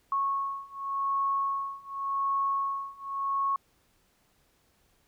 sine beating tone pair, 1100 / 1100.88 Hz, C#6 / C#6, -14 / -12 cents, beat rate 0.88 Hz, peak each -31 / -30 dBFS, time 0.12-3.56 s, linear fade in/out 2 ms, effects pink hiss -68 dBFS RMS until 5.07 s

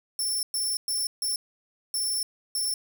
15% pulse tone bursts at uneven times, 5390 Hz, E8, 38 cents sharp, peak -20 dBFS, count 6, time 0.19-0.43 / 0.54-0.77 / 0.88-1.07 / 1.22-1.36 / 1.94-2.23 / 2.55-2.74 s, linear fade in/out 2 ms, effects none

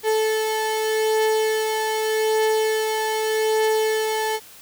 35% pulse beating tone pair, 436.4 / 437.23 Hz, A4 / A4, -14 / -11 cents, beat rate 0.83 Hz, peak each -18 / -26 dBFS, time 0.03-4.4 s, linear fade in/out 50 ms, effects white hiss -45 dBFS RMS until 4.61 s

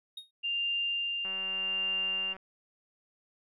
triangle tone with exponential decay, 3729 Hz, A#7, in tune, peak -35 dBFS, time 0.17-0.31 s, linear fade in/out 5 ms, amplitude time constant 30 ms
sine tone with tremolo, 2794 Hz, F7, in tune, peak -28 dBFS, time 0.43-2.34 s, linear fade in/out 20 ms, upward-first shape sine, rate 0.83 Hz, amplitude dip 35%
click train, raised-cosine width 0.5 ms, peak -33 dBFS, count 213, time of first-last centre 1.25-2.366 s, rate 190 Hz
effects none

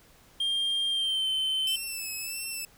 triangle tone with pitch glide, 3200 to 3077 Hz, G7 to G7, +35 to -33 cents, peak -24 dBFS, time 0.4-1.76 s, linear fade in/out 5 ms, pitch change -68 cents, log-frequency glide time 0.89-1.29 s
10% pulse tone with vibrato, 2637 Hz, E7, in tune, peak -25 dBFS, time 1.67-2.65 s, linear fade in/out 2 ms, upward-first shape sine, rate 1.6 Hz, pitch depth 43 cents each way
effects pink hiss -58 dBFS RMS until 2.77 s

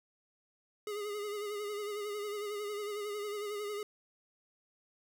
square tone with vibrato, 414.4 Hz, G#4, 4 cents flat, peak -37 dBFS, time 0.87-3.83 s, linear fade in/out 2 ms, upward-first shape sine, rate 11 Hz, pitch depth 44 cents each way, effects 13-bit

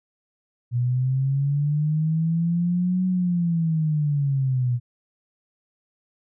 sine linear two-way sweep, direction up then down, 119.8 to 185.6 to 119.8 Hz, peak -19 dBFS, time 0.71-4.8 s, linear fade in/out 50 ms, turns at 3.06 s, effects none

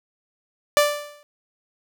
sawtooth tone with exponential decay, 587.3 Hz, D5, in tune, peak -8 dBFS, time 0.77-1.23 s, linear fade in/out 0 ms, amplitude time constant 99 ms, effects none

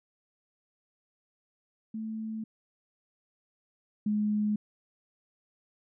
sine tone pair in turn, 220 / 210.3 Hz, A3 / G#3, 0 / +22 cents, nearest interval minor second, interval 78 cents, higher first, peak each -33 / -25 dBFS, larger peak second, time 1.94-2.44 / 4.06-4.56 s, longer neither, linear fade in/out 5 ms, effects none

